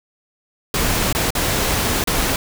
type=noise with dropouts; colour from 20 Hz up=pink; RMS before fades=-19 dBFS; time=0.74-2.36 s; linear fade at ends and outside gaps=2 ms; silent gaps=1.127-1.149 / 1.305-1.351 / 2.04-2.073 s; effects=none